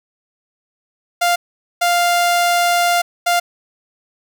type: tone bursts at uneven times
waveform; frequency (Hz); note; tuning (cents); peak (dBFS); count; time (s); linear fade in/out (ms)
sawtooth; 698.5; F5; 0; -9; 3; 1.21-1.36 / 1.81-3.02 / 3.26-3.4; 10
effects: none